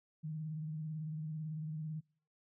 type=tone with vibrato; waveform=sine; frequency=155.56 Hz; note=D#3; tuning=in tune; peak=-38 dBFS; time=0.23-2.01 s; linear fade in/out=20 ms; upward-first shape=sine; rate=18 Hz; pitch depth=51 cents each way; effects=noise-tail reverb RT60 0.5 s tail -25 dB re dry